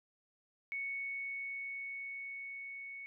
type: tone with level ramp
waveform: sine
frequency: 2218 Hz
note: C#7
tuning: in tune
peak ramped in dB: -36 to -44 dBFS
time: 0.72-3.06 s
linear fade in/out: 0 ms
effects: none